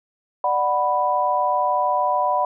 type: chord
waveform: sine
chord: B minor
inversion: first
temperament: just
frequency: 592.7 / 740.8 / 987.8 Hz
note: D5 / F#5 / B5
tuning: +16 / +2 / 0 cents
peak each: -24 / -22 / -20 dBFS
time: 0.44-2.45 s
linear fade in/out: 2 ms
effects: none